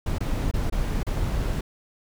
brown noise with dropouts, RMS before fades -25 dBFS, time 0.06-1.61 s, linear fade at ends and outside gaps 5 ms, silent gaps 0.184-0.205 / 0.513-0.537 / 0.699-0.723 / 1.032-1.066 s, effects none

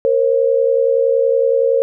sine tone pair together, 466.2 / 536.9 Hz, A#4 / C5, 0 / +45 cents, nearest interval major second, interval 245 cents, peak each -14 dBFS, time 0.05-1.82 s, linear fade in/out 0 ms, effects none

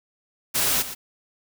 white noise with echo, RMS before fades -22 dBFS, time 0.54-0.83 s, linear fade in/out 20 ms, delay 120 ms, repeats 1, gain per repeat -12 dB, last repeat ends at 0.95 s, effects none

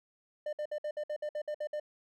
triangle tone bursts, 600 Hz, D5, 37 cents sharp, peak -31 dBFS, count 11, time 0.46-1.799 s, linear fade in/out 5 ms, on 69 ms, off 58 ms, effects none

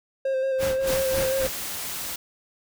triangle tone with vibrato, 530 Hz, C5, 22 cents sharp, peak -20 dBFS, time 0.25-1.47 s, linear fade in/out 5 ms, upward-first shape square, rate 5.6 Hz, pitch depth 19 cents each way
pink noise with tremolo, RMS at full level -29 dBFS, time 0.58-1.5 s, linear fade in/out 50 ms, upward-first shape sine, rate 3.6 Hz, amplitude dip 90%
white noise, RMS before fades -32 dBFS, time 0.87-2.16 s, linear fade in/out 5 ms
effects none

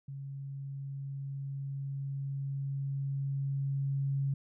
sine tone with level ramp, 137.9 Hz, C#3, 9 cents flat, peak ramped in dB -39 to -28 dBFS, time 0.08-4.34 s, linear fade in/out 5 ms, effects none

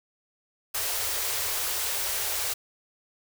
white band-stop noise, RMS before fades -29 dBFS, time 0.74-2.54 s, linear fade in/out 10 ms, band 110 to 360 Hz, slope 96 dB/octave, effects none

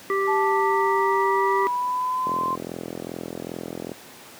harmonic tone, 391.7 Hz, G4, 1 cent flat, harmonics 1 / 3 / 5, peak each -22 / -25 / -29 dBFS, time 0.1-1.67 s, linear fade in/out 0 ms
sine linear sweep, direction up, 870 to 1046.5 Hz, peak -22 dBFS, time 0.27-2.56 s, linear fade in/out 20 ms
click train, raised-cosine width 2 ms, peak -16 dBFS, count 71, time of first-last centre 2.27-3.917 s, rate 42.5 Hz
effects pink hiss -44 dBFS RMS until 4.39 s + high-pass 200 Hz 12 dB/octave

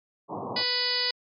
white band-pass noise, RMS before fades -34 dBFS, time 0.28-0.64 s, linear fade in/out 50 ms, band 100 to 1100 Hz, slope 96 dB/octave
harmonic tone, 493.9 Hz, B4, in tune, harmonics 1 / 2 / 3 / 4 / 5 / 6 / 7 / 8 / 9 / 10, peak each -37 / -39 / -40 / -33 / -40 / -35 / -38 / -33 / -29 / -29 dBFS, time 0.56-1.11 s, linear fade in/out 5 ms
effects MP3 96 kbps

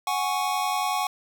square chord, F# suspended second, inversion none, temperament equal, 740 / 830.6 / 1108.7 Hz, F#5 / G#5 / C#6, 0 / 0 / 0 cents, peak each -29 dBFS, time 0.07-1.07 s, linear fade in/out 2 ms, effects none

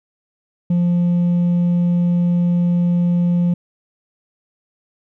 triangle tone with hard clipping, 174.61 Hz, F3, in tune, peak -12 dBFS, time 0.7-3.54 s, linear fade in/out 5 ms, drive 1 dB, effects none

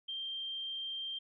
sine tone, 3167 Hz, G7, 17 cents sharp, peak -37 dBFS, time 0.08-1.19 s, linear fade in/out 10 ms, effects none

